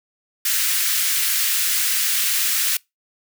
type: high-pass noise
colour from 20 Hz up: white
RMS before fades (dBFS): -20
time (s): 0.45-2.77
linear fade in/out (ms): 5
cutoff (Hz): 1500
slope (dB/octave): 24
effects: noise-tail reverb RT60 0.2 s tail -25 dB re dry